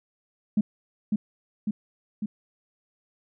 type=tone with echo; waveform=sine; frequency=211.1 Hz; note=G#3; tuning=29 cents sharp; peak=-17 dBFS; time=0.57-0.61 s; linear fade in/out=5 ms; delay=550 ms; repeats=3; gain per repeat=-3 dB; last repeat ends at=2.26 s; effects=tanh soft clip ceiling -13 dBFS